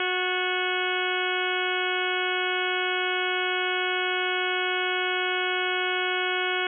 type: harmonic tone with a mistuned harmonic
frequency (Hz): 366.6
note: F#4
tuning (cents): -16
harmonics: 1 / 2 / 3 / 4 / 5 / 6 / 7 / 8 / 9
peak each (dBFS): -30 / -33 / -35 / -30 / -36 / -31 / -35 / -34 / -35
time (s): 0-6.67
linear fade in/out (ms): 2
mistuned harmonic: 5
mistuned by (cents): -70
effects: none